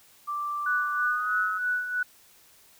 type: tone with pitch glide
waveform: sine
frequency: 1174.7 to 1288.4 Hz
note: D6 to E6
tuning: 0 to -40 cents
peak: -28 dBFS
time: 0.27-1.59 s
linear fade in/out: 20 ms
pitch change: +160 cents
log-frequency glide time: 0.97-1.38 s
type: tone with tremolo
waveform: sine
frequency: 1480 Hz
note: F#6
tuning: in tune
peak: -23 dBFS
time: 0.66-2.03 s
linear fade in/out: 5 ms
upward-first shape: sine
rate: 3.1 Hz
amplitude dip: 60%
effects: white hiss -57 dBFS RMS until 2.79 s